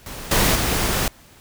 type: noise with level steps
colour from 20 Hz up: pink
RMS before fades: -34 / -17 / -21 dBFS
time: 0.06-1.08 s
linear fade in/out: 2 ms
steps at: 0.31 / 0.55 s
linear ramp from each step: 5 ms
effects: pink hiss -49 dBFS RMS until 1.4 s